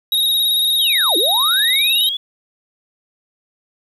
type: tone with vibrato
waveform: square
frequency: 3766 Hz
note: A#7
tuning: 17 cents sharp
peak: -14 dBFS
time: 0.12-2.09 s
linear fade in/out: 2 ms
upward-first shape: square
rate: 18 Hz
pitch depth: 25 cents each way
type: linear two-way sweep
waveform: sine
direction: down then up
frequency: 3456 to 305.3 to 3456 Hz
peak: -19 dBFS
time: 0.79-2.17 s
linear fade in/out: 5 ms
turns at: 1.17 s
effects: 8-bit